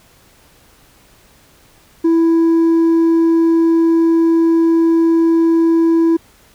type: tone with hard clipping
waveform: triangle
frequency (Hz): 330.3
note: E4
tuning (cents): +4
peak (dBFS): -8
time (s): 2.04-6.17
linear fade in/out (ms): 10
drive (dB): 1
effects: pink hiss -49 dBFS RMS until 6.54 s